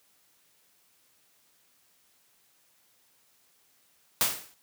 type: noise with exponential decay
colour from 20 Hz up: white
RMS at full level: -21 dBFS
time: 4.21-4.54 s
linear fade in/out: 0 ms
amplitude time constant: 70 ms
effects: white hiss -66 dBFS RMS until 4.62 s + high-pass 80 Hz 12 dB/octave